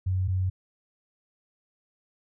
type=tone pair in turn; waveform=sine; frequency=93.1 / 93.1 Hz; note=F#2 / F#2; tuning=+11 / +11 cents; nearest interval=unison; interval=0 cents; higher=neither; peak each=-23 dBFS; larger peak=neither; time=0.06-0.28 / 0.28-0.5 s; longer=neither; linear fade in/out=10 ms; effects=none